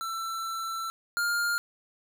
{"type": "tone pair in turn", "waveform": "square", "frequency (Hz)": [1338, 1406.6], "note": ["E6", "F6"], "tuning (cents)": [25, 12], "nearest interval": "minor second", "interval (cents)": 87, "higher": "second", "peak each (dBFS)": [-32, -26], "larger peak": "second", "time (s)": [[0.01, 0.9], [1.17, 1.58]], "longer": "first", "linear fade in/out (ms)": 0, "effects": []}